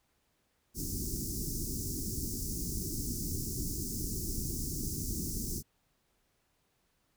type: band-stop noise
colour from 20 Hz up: pink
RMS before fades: -36 dBFS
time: 0.74-5.63 s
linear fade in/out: 50 ms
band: 370 to 5200 Hz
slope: 48 dB/octave
effects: pink hiss -75 dBFS RMS until 7.16 s